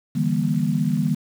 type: chord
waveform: sine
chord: E half-diminished seventh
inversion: third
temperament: just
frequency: 148.33 / 164.81 / 197.78 / 237.3 Hz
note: D3 / E3 / G3 / Bb3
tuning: +18 / 0 / +16 / +31 cents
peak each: -24 dBFS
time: 0.15-1.15 s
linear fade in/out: 10 ms
effects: 7-bit